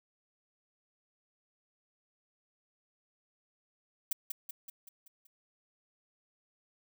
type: noise with echo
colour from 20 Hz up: violet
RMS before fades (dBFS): -31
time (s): 4.11-4.13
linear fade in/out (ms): 5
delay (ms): 190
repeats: 6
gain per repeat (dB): -5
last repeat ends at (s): 5.27
effects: none